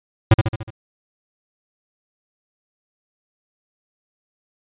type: tone with echo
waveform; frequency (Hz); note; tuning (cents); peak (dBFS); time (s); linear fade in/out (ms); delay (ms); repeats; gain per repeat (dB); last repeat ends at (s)
square; 110; A2; 0; -7; 0.31-0.34; 5; 73; 5; -5; 0.705
effects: resampled to 8000 Hz